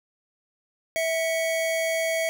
square tone pair together, 652 / 2231 Hz, E5 / C#7, -19 / +11 cents, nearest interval octave + major sixth, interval 2130 cents, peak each -25 / -30 dBFS, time 0.96-2.29 s, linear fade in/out 0 ms, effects none

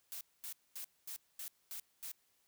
blue noise bursts, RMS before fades -45 dBFS, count 7, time 0.12-2.116 s, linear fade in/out 0 ms, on 88 ms, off 230 ms, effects white hiss -75 dBFS RMS until 2.47 s

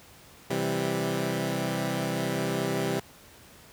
15% pulse chord, C major, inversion none, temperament equal, 130.81 / 164.81 / 196 Hz, C3 / E3 / G3, 0 / 0 / 0 cents, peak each -25 / -25 / -25 dBFS, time 0.5-3 s, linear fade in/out 5 ms, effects pink hiss -52 dBFS RMS until 3.72 s + high-pass 60 Hz 12 dB/octave

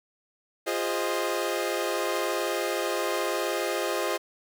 sawtooth chord, F minor seventh, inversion none, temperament equal with one note detuned, 349.2 / 410.1 / 523.3 / 622.3 Hz, F4 / Ab4 / C5 / Eb5, 0 / -22 / 0 / 0 cents, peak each -28 dBFS, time 0.66-4.18 s, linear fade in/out 20 ms, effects none

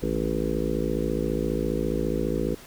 harmonic tone with a mistuned harmonic, 54.7 Hz, A1, 9 cents flat, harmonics 1 / 3 / 4 / 5 / 6 / 7 / 8 / 9, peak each -32 / -32 / -32 / -32 / -32 / -32 / -32 / -32 dBFS, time 0.02-2.55 s, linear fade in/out 10 ms, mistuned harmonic 3, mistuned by -110 cents, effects pink hiss -47 dBFS RMS until 2.66 s

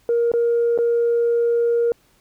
sine tone with dropouts, 470 Hz, A#4, 14 cents sharp, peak -14 dBFS, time 0.09-1.92 s, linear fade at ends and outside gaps 1 ms, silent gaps 0.317-0.337 / 0.777-0.787 s, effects tanh soft clip ceiling -12 dBFS + pink hiss -59 dBFS RMS until 2.2 s

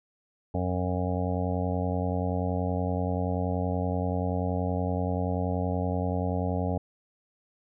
harmonic tone, 90.5 Hz, F#2, 38 cents flat, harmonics 1 / 2 / 3 / 5 / 6 / 7 / 8 / 9, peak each -29 / -32 / -34 / -36 / -37 / -37 / -38 / -39 dBFS, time 0.54-6.78 s, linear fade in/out 5 ms, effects none

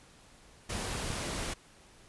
pink noise, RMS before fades -36 dBFS, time 0.69-1.54 s, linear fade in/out 10 ms
clicks, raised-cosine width 5 ms, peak -26 dBFS, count 2, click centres 0.753 / 1.104 s
effects pink hiss -58 dBFS RMS until 2.08 s + resampled to 24000 Hz

